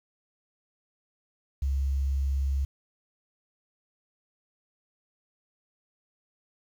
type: tone with quantisation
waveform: sine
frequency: 68.3 Hz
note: C#2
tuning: 25 cents flat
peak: -24 dBFS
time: 1.62-2.65 s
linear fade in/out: 5 ms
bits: 9
effects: none